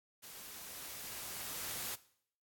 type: noise with level ramp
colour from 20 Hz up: white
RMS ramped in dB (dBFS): -51 to -40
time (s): 0.22-1.96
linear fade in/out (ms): 20
effects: noise-tail reverb RT60 0.6 s tail -18 dB re dry + AAC 64 kbps